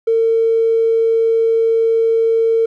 triangle tone, 453.6 Hz, A#4, 47 cents flat, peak -7 dBFS, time 0.07-2.66 s, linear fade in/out 10 ms, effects tanh soft clip ceiling -9 dBFS

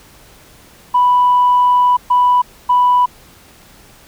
sine tone bursts at uneven times, 987.8 Hz, B5, in tune, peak -7 dBFS, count 3, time 0.94-1.97 / 2.1-2.42 / 2.69-3.06 s, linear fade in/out 10 ms, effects tanh soft clip ceiling -4 dBFS + pink hiss -44 dBFS RMS until 4.07 s

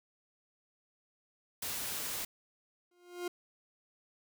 white noise, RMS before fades -38 dBFS, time 1.62-2.25 s, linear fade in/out 5 ms
40% pulse tone with exponential growth, 353.6 Hz, F4, 22 cents sharp, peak -32 dBFS, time 2.91-3.28 s, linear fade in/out 5 ms, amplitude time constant 79 ms
effects none

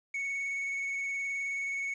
triangle tone with vibrato, 2217 Hz, C#7, in tune, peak -30 dBFS, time 0.14-1.94 s, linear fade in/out 5 ms, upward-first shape sine, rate 19 Hz, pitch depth 14 cents each way, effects resampled to 22050 Hz + 10-bit

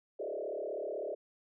sine tone with frequency modulation, 508 Hz, B4, 49 cents sharp, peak -35 dBFS, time 0.19-1.15 s, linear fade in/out 10 ms, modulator 36 Hz, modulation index 3.6, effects none

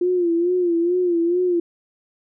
sine tone with vibrato, 349.2 Hz, F4, in tune, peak -16 dBFS, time 0.01-1.6 s, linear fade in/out 5 ms, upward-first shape sine, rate 2.3 Hz, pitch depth 75 cents each way, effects none

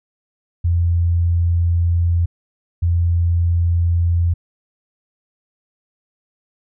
sine tone pair in turn, 85.6 / 85.6 Hz, F2 / F2, -34 / -34 cents, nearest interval unison, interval 0 cents, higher neither, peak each -13 dBFS, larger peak neither, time 0.64-2.26 / 2.82-4.34 s, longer first, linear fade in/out 10 ms, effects none

